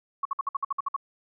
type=tone bursts; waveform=sine; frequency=1108.7 Hz; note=C#6; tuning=in tune; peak=-24 dBFS; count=10; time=0.23-0.964 s; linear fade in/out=5 ms; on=23 ms; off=56 ms; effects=none